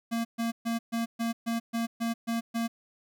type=tone bursts; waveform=square; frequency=230.6 Hz; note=A#3; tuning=19 cents flat; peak=-28 dBFS; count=10; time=0.11-2.68 s; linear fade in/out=20 ms; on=140 ms; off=130 ms; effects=none

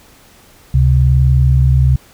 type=tone pair together; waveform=sine; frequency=69.9 / 130.81 Hz; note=C#2 / C3; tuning=+15 / 0 cents; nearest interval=major seventh; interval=1085 cents; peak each=-10 dBFS; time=0.74-1.96 s; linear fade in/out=5 ms; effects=pink hiss -45 dBFS RMS until 2.13 s

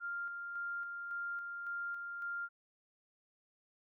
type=tone with tremolo; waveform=sine; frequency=1396.9 Hz; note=F6; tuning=in tune; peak=-37 dBFS; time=0-2.49 s; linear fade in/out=50 ms; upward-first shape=square; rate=1.8 Hz; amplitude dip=35%; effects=none

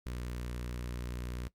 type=tone with notch filter; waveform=sawtooth; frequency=60.7 Hz; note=B1; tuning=29 cents flat; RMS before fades=-39 dBFS; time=0.06-1.48 s; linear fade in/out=0 ms; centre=760 Hz; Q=1.8; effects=noise-tail reverb RT60 0.1 s tail -18 dB re dry + MP3 96 kbps

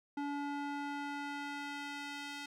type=tone with band-pass filter sweep; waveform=square; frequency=286.3 Hz; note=D4; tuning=44 cents flat; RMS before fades=-41 dBFS; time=0.17-2.46 s; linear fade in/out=5 ms; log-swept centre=670 to 3200 Hz; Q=0.76; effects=none

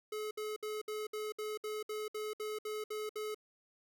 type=tone bursts; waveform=square; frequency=427.2 Hz; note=G#4; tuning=49 cents sharp; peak=-38 dBFS; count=13; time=0.12-3.346 s; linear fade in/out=5 ms; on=190 ms; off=63 ms; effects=none

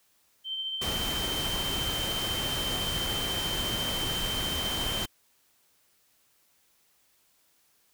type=tone with tremolo; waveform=sine; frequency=3113 Hz; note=G7; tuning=13 cents flat; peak=-29 dBFS; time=0.44-5.07 s; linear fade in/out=50 ms; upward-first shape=triangle; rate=14 Hz; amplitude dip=40%
type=noise; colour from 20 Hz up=pink; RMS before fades=-33 dBFS; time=0.81-5.06 s; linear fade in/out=10 ms
effects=white hiss -67 dBFS RMS until 7.93 s

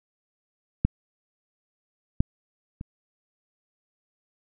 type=clicks; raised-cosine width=5 ms; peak=-7 / -7 / -23 dBFS; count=3; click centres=0.85 / 2.205 / 2.811 s; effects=none

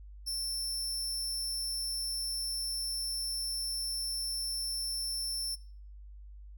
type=tone; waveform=sawtooth; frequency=5370 Hz; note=E8; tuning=31 cents sharp; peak=-30 dBFS; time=0.26-5.56 s; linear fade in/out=20 ms; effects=noise-tail reverb RT60 0.5 s tail -23 dB re dry + added 50 Hz sine -46 dBFS peak until 6.57 s

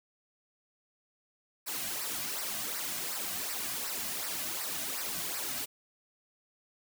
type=noise with flanger; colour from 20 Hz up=white; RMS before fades=-36 dBFS; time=1.66-5.66 s; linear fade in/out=20 ms; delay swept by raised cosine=0.29 to 2.29 ms; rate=2.7 Hz; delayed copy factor=-0.7; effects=none

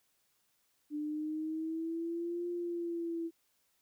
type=exponential two-way sweep; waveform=sine; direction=up then down; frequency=296.1 to 350 to 330.7 Hz; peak=-34 dBFS; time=0.9-3.31 s; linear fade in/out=50 ms; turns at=2.48 s; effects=white hiss -75 dBFS RMS until 3.81 s

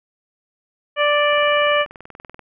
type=harmonic tone; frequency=587.3 Hz; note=D5; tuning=in tune; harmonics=1 / 2 / 3 / 4 / 5; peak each=-17 / -20 / -22 / -23 / -24 dBFS; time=0.96-1.86 s; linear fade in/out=50 ms
type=click train; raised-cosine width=0.5 ms; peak=-23 dBFS; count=23; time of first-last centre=1.33-2.393 s; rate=20.7 Hz
effects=none

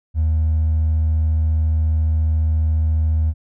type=tone with hard clipping; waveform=triangle; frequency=78.6 Hz; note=D#2; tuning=18 cents sharp; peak=-14 dBFS; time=0.14-3.34 s; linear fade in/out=50 ms; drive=2 dB; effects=none

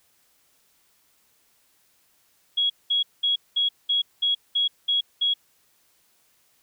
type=tone bursts; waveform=sine; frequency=3322 Hz; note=G#7; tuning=in tune; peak=-19 dBFS; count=9; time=2.57-5.34 s; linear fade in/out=10 ms; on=130 ms; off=200 ms; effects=white hiss -64 dBFS RMS until 6.62 s

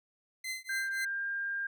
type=tone with tremolo; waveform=sawtooth; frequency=2059 Hz; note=C7; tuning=28 cents flat; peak=-30 dBFS; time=0.44-1.05 s; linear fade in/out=5 ms; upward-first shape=triangle; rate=3.8 Hz; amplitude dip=100%
type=tone with pitch glide; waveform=sine; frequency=1585 to 1601.6 Hz; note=G6 to G6; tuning=+19 to +37 cents; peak=-32 dBFS; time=0.69-1.67 s; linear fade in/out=5 ms; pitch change=+18 cents; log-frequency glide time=0.94-1.24 s
effects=none

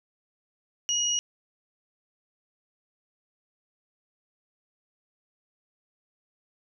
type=tone pair together; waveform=sine; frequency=2893 / 5781 Hz; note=F#7 / F#8; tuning=-40 / -41 cents; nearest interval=octave; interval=1199 cents; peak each=-27 / -26 dBFS; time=0.89-1.19 s; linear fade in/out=0 ms; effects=none

